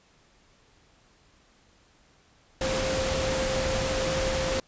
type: tone in noise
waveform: sine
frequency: 526 Hz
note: C5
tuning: 9 cents sharp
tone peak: -28 dBFS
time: 2.61-4.6 s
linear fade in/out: 2 ms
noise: pink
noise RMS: -29 dBFS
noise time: 2.61-4.6 s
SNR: -2 dB
effects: pink hiss -61 dBFS RMS until 4.67 s + resampled to 16000 Hz